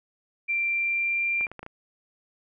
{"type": "tone with pitch glide", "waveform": "sine", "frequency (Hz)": [2361, 2376], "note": ["D7", "D7"], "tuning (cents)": [9, 20], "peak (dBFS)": -23, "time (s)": [0.48, 1.47], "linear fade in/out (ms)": 20, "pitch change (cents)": 11, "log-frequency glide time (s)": [0.7, 1.23]}
{"type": "clicks", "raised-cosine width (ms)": 0.5, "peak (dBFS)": -24, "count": 6, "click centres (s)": [1.41, 1.468, 1.516, 1.593, 1.63, 1.664]}
{"effects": []}